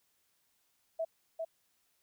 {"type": "tone with echo", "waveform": "sine", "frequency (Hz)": 653, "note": "E5", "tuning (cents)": -17, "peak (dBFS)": -31, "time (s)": [0.99, 1.05], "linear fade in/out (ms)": 10, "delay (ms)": 400, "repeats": 1, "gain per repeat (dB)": -3, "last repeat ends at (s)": 1.45, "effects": ["white hiss -75 dBFS RMS until 2.02 s"]}